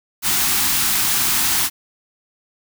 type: band-stop noise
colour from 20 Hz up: white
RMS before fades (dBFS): -18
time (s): 0.22-1.7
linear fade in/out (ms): 50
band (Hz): 370 to 740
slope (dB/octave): 48
effects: none